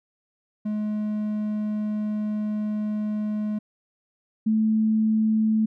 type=tone pair in turn; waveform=triangle / sine; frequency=211.8 / 218.4 Hz; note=G#3 / A3; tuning=+34 / -13 cents; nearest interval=minor second; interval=53 cents; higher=second; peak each=-22 / -18 dBFS; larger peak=second; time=0.65-3.59 / 4.46-5.66 s; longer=first; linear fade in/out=10 ms; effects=none